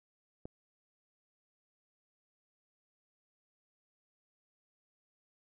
click, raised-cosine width 2 ms, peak -30 dBFS, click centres 0.455 s, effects none

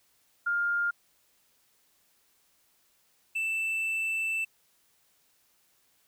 sine / triangle tone pair in turn, 1406 / 2654 Hz, F6 / E7, +11 / +11 cents, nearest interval major seventh, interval 1100 cents, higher second, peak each -25 / -26 dBFS, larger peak first, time 0.46-0.91 / 3.35-4.45 s, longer second, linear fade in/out 10 ms, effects white hiss -68 dBFS RMS until 6.07 s

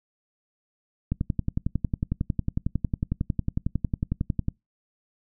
click train, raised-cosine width 5 ms, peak -12 dBFS, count 38, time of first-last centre 1.12-4.484 s, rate 11 Hz, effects noise-tail reverb RT60 0.2 s tail -26 dB re dry

